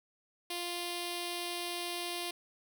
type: tone with notch filter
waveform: 5% pulse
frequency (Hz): 349.2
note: F4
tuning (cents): 0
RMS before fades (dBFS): -38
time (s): 0.5-2.31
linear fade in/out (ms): 5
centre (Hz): 1500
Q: 0.94
effects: none